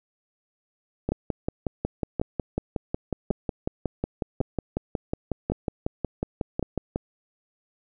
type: two click trains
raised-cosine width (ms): 2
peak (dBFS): -12 / -12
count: 33 / 6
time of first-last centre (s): 1.12-6.959 / 1.09-6.627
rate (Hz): 5.48 / 0.903
effects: none